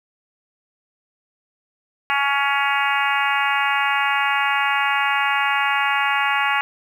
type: harmonic tone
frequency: 280 Hz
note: C#4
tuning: 18 cents sharp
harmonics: 3 / 4 / 5 / 6 / 7 / 8 / 9 / 10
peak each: -23 / -24 / -25 / -26 / -26 / -27 / -28 / -28 dBFS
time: 2.1-6.61 s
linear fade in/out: 0 ms
effects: 8-bit